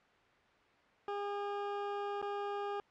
20% pulse tone with dropouts, 406.2 Hz, G#4, 38 cents flat, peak -31 dBFS, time 1.08-2.8 s, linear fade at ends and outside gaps 1 ms, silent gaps 2.216-2.225 s, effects white hiss -65 dBFS RMS until 2.9 s + low-pass 2000 Hz 12 dB/octave

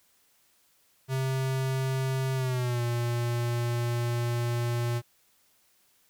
square tone with pitch glide, 132.3 to 119.24 Hz, C3 to A#2, +20 to +40 cents, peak -27 dBFS, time 1.08-5.02 s, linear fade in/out 50 ms, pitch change -180 cents, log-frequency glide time 2.35-2.82 s, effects white hiss -66 dBFS RMS until 6.09 s

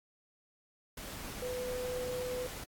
sine tone in noise, 500 Hz, B4, 21 cents sharp, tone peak -35 dBFS, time 1.42-2.47 s, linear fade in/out 5 ms, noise pink, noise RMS -44 dBFS, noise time 0.97-2.64 s, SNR +6 dB, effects AAC 64 kbps

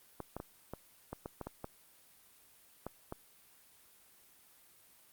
clicks, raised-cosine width 1 ms, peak -26 dBFS, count 11, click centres 0.203 / 0.366 / 0.401 / 0.736 / 1.13 / 1.259 / 1.413 / 1.47 / 1.644 / 2.866 / 3.124 s, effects white hiss -63 dBFS RMS until 5.12 s + Opus 32 kbps

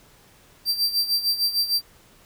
45% pulse tone with tremolo, 4699 Hz, D8, in tune, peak -17 dBFS, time 0.65-1.82 s, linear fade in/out 50 ms, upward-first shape sine, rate 6.6 Hz, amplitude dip 75%, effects pink hiss -54 dBFS RMS until 2.25 s

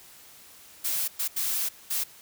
blue noise bursts at uneven times, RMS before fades -28 dBFS, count 4, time 0.84-1.08 / 1.19-1.28 / 1.36-1.69 / 1.9-2.04 s, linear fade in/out 10 ms, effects white hiss -51 dBFS RMS until 2.21 s

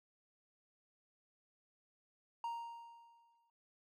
triangle tone with exponential decay, 932.3 Hz, A#5, in tune, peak -35 dBFS, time 2.44-3.5 s, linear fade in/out 2 ms, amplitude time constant 230 ms, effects none

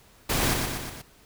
pink noise with echo, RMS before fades -25 dBFS, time 0.29-0.54 s, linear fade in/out 10 ms, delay 120 ms, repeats 4, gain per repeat -4 dB, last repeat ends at 1.02 s, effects pink hiss -56 dBFS RMS until 1.25 s

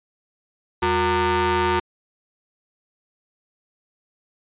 sawtooth ring-modulated tone, 277.2 Hz, C#4, in tune, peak -11 dBFS, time 0.82-1.8 s, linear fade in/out 10 ms, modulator 638 Hz, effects resampled to 8000 Hz

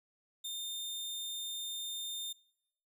sawtooth tone, 3624 Hz, A#7, 50 cents flat, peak -35 dBFS, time 0.44-2.33 s, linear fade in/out 10 ms, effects noise-tail reverb RT60 0.8 s tail -23 dB re dry

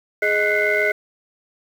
sine tone cluster, 418.1 / 623 / 1485 / 2045 / 2132 Hz, G#4 / D#5 / F#6 / C7 / C7, +12 / +2 / +6 / -40 / +32 cents, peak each -22 dBFS, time 0.22-0.92 s, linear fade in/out 5 ms, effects tanh soft clip ceiling -8 dBFS + 7-bit

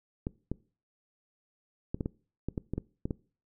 clicks, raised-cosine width 3 ms, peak -19 dBFS, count 11, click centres 0.269 / 0.516 / 1.945 / 2.008 / 2.059 / 2.486 / 2.578 / 2.736 / 2.78 / 3.055 / 3.108 s, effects noise-tail reverb RT60 0.4 s tail -22 dB re dry

